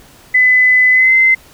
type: tone with pitch glide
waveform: sine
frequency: 2010 to 2065 Hz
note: B6 to C7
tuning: +30 to -23 cents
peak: -6 dBFS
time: 0.34-1.35 s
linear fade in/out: 10 ms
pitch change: +47 cents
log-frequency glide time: 0.91-1.14 s
effects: pink hiss -43 dBFS RMS until 1.53 s